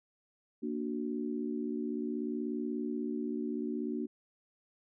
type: chord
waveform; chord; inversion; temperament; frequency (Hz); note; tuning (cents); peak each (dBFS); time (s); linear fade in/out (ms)
sine; Bb augmented; none; equal; 233.1 / 293.7 / 370; Bb3 / D4 / F#4; 0 / 0 / 0; -36 / -37 / -39; 0.62-4.07; 20
effects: none